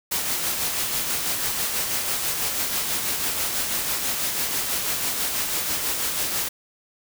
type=noise with tremolo; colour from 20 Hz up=white; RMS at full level=-24 dBFS; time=0.11-6.49 s; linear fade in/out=10 ms; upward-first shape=sine; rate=6.1 Hz; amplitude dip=35%; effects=none